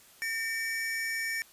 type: tone pair together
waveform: square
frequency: 1812 / 2283 Hz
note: A#6 / D7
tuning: -50 / -50 cents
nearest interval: major third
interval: 400 cents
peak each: -33 / -36 dBFS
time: 0.22-1.42 s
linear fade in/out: 0 ms
effects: white hiss -57 dBFS RMS until 1.52 s + resampled to 32000 Hz